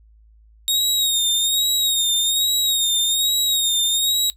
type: tone with vibrato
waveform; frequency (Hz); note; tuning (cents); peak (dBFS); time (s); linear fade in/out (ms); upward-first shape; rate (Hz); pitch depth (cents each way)
sawtooth; 3729; A#7; 0; -14; 0.68-4.3; 0; sine; 1.2; 58
effects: noise-tail reverb RT60 0.1 s tail -17 dB re dry + added 54 Hz sine -48 dBFS peak until 4.36 s